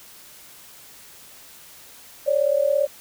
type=tone pair together; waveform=sine; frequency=550 / 587.8 Hz; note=C#5 / D5; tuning=-14 / +1 cents; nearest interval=minor second; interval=115 cents; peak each=-20 / -20 dBFS; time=2.26-2.87 s; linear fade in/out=20 ms; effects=white hiss -46 dBFS RMS until 3 s

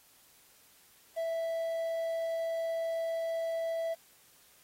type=tone with quantisation; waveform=triangle; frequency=659.3 Hz; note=E5; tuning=in tune; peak=-29 dBFS; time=1.16-3.95 s; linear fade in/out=20 ms; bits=9; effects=white hiss -62 dBFS RMS until 4.63 s + AAC 48 kbps

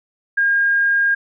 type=tone; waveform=sine; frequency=1618 Hz; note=G#6; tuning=46 cents flat; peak=-13 dBFS; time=0.37-1.15 s; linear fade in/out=10 ms; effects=none

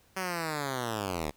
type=linear sweep; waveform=5% pulse; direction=down; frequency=191.7 to 71.2 Hz; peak=-20 dBFS; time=0.16-1.31 s; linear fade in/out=10 ms; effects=pink hiss -64 dBFS RMS until 1.36 s

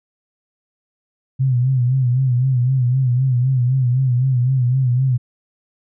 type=tone with vibrato; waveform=sine; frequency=127.5 Hz; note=C3; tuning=44 cents flat; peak=-13 dBFS; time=1.39-5.18 s; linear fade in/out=20 ms; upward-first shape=sine; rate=3.9 Hz; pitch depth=87 cents each way; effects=none

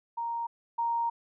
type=tone pair in turn; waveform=sine; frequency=932.3 / 932.3 Hz; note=A#5 / A#5; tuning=0 / 0 cents; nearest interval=unison; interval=0 cents; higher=neither; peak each=-30 / -26 dBFS; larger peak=second; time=0.17-0.47 / 0.78-1.1 s; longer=second; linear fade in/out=10 ms; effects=none

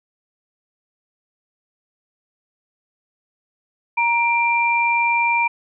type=tone pair together; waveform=sine; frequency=940 / 2369 Hz; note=A#5 / D7; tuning=+14 / +14 cents; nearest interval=octave + major third; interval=1600 cents; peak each=-18 dBFS; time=3.97-5.48 s; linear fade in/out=10 ms; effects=none

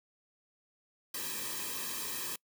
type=noise with comb filter; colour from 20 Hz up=white; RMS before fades=-38 dBFS; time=1.14-2.36 s; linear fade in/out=5 ms; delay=1.4 ms; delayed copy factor=-1; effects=noise-tail reverb RT60 0.1 s tail -25 dB re dry

